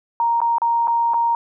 sine tone with dropouts, 933 Hz, A#5, 1 cent sharp, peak -15 dBFS, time 0.2-1.35 s, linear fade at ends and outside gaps 1 ms, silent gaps 0.404-0.416 / 0.583-0.618 / 0.873-0.88 / 1.136-1.142 s, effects none

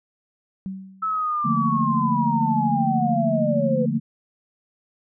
sine tone with exponential decay, 191 Hz, G3, 45 cents flat, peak -25 dBFS, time 0.66-1.26 s, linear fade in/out 0 ms, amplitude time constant 130 ms
sine linear sweep, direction down, 1310 to 493.9 Hz, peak -21 dBFS, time 1.02-3.86 s, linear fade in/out 10 ms
sine chord, Bb major seventh, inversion first, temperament equal, 146.83 / 174.61 / 220 / 233.1 Hz, D3 / F3 / A3 / Bb3, 0 / 0 / 0 / 0 cents, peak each -26 / -28 / -24 / -25 dBFS, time 1.44-4 s, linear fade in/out 20 ms
effects none

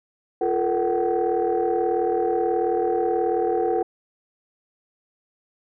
sine tone cluster, 348.3 / 434.2 / 472.7 / 754 Hz, F4 / A4 / A#4 / F#5, -5 / -23 / +24 / +32 cents, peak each -24 dBFS, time 0.41-3.83 s, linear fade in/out 5 ms, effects tanh soft clip ceiling -13 dBFS

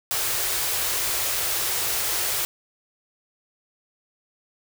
white band-stop noise, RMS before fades -25 dBFS, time 0.11-2.45 s, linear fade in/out 0 ms, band 150 to 320 Hz, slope 96 dB/octave, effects none

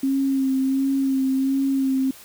sine tone with vibrato, 268.5 Hz, C4, 45 cents sharp, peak -18 dBFS, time 0.03-2.11 s, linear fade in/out 5 ms, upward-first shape sine, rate 1.4 Hz, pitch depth 25 cents each way, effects white hiss -45 dBFS RMS until 2.24 s

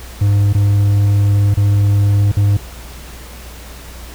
triangle tone with dropouts, 101.4 Hz, G#2, 41 cents flat, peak -7 dBFS, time 0.21-2.57 s, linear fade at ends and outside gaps 5 ms, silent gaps 0.53-0.547 / 1.542-1.571 / 2.318-2.368 s, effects added 60 Hz sine -32 dBFS peak until 4.14 s + pink hiss -36 dBFS RMS until 4.14 s

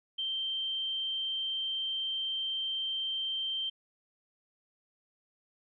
sine tone, 3136 Hz, G7, in tune, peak -31 dBFS, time 0.18-3.7 s, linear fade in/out 10 ms, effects none

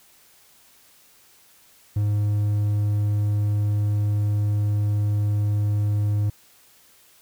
triangle tone, 103.83 Hz, G#2, in tune, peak -17 dBFS, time 1.96-6.3 s, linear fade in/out 5 ms, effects white hiss -55 dBFS RMS until 7.21 s

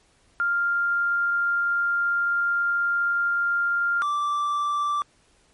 sine / triangle tone pair in turn, 1396.9 / 1169.6 Hz, F6 / D6, 0 / -7 cents, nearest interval minor third, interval 307 cents, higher first, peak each -20 dBFS, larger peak neither, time 0.4-4.02 / 4.02-5.02 s, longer first, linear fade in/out 0 ms, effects pink hiss -61 dBFS RMS until 5.53 s + MP3 48 kbps

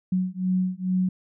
sine beating tone pair, 183.5 / 185.8 Hz, F#3 / F#3, -14 / +7 cents, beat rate 2.3 Hz, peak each -25 dBFS, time 0.12-1.09 s, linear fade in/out 5 ms, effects none

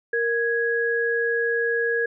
sine tone pair together, 466.2 / 1661.2 Hz, A#4 / G#6, 0 / 0 cents, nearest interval octave + minor seventh, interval 2200 cents, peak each -23 dBFS, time 0.13-2.06 s, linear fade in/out 5 ms, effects none

